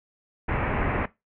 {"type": "low-pass noise", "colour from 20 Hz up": "pink", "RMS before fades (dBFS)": -26, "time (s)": [0.48, 1.06], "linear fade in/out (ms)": 10, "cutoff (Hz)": 2400, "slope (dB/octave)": 48, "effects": ["noise-tail reverb RT60 0.2 s tail -18 dB re dry"]}